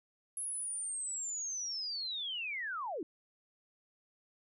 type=linear sweep; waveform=sine; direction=down; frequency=10810 to 275.2 Hz; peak=-36 dBFS; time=0.37-3.03 s; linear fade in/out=2 ms; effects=none